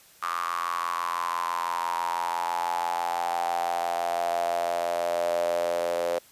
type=tone with high-pass filter sweep; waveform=sawtooth; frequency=86 Hz; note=F2; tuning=26 cents flat; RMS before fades=-28 dBFS; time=0.22-6.19 s; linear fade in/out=10 ms; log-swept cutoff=1200 to 540 Hz; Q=9.8; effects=white hiss -55 dBFS RMS until 6.31 s + resampled to 32000 Hz